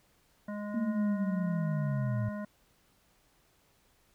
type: harmonic tone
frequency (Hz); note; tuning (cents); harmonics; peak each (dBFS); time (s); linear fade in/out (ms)
207.2; G#3; -4; 1 / 3 / 5 / 7 / 9; -36 / -42 / -48 / -50 / -53; 0.48-2.45; 5
type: linear sweep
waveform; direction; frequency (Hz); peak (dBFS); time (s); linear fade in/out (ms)
sine; down; 232.2 to 110; -29; 0.74-2.29; 5
effects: pink hiss -68 dBFS RMS until 4.14 s